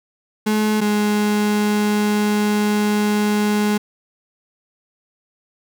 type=tone pair in turn; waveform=35% pulse; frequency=213.9 / 209 Hz; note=A3 / G#3; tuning=-49 / +11 cents; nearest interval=unison; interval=40 cents; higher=first; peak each=-14 dBFS; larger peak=neither; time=0.46-0.81 / 0.81-3.78 s; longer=second; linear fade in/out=10 ms; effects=none